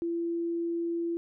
sine tone, 338.3 Hz, E4, 45 cents sharp, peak -28 dBFS, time 0.02-1.17 s, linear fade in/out 0 ms, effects none

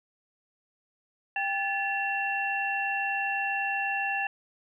sine tone cluster, 791 / 1731 / 2717 Hz, G5 / A6 / F7, +15 / -29 / -48 cents, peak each -31 dBFS, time 1.36-4.27 s, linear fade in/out 2 ms, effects none

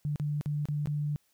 sine tone with dropouts, 147.7 Hz, D3, 10 cents sharp, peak -28 dBFS, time 0.05-1.16 s, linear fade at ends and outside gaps 0 ms, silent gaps 0.159-0.198 / 0.411-0.459 / 0.655-0.686 / 0.858-0.872 s, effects white hiss -71 dBFS RMS until 1.33 s

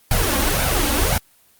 pink noise with flanger, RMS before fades -18 dBFS, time 0.11-1.18 s, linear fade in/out 2 ms, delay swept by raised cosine 1.3 to 3.7 ms, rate 1.9 Hz, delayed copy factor +1, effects white hiss -55 dBFS RMS until 1.59 s + Opus 24 kbps

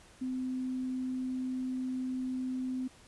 sine tone, 256.7 Hz, C4, 33 cents flat, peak -32 dBFS, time 0.21-2.88 s, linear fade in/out 10 ms, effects pink hiss -58 dBFS RMS until 3.07 s + resampled to 24000 Hz

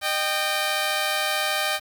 10% pulse tone pair together, 611.4 / 784 Hz, D#5 / G5, -30 / 0 cents, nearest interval major third, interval 430 cents, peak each -17 dBFS, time 0.01-1.8 s, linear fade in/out 50 ms, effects 8-bit

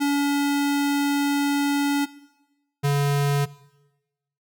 square tone pair in turn, 284.7 / 142.35 Hz, C#4 / C#3, +46 / +46 cents, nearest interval octave, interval 1200 cents, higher first, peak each -20 / -19 dBFS, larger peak second, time 0-2.06 / 2.83-3.46 s, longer first, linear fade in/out 20 ms, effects noise-tail reverb RT60 1.0 s tail -19 dB re dry

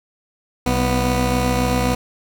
15% pulse tone pair together, 63.61 / 246.9 Hz, C2 / B3, -48 / 0 cents, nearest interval octave + major seventh, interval 2348 cents, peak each -13 dBFS, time 0.66-1.95 s, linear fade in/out 5 ms, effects none

